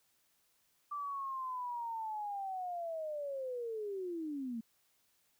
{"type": "linear sweep", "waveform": "sine", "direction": "down", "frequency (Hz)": [1174.7, 220], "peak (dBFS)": -37, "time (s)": [0.91, 4.61], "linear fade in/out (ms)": 10, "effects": ["white hiss -74 dBFS RMS until 5.39 s"]}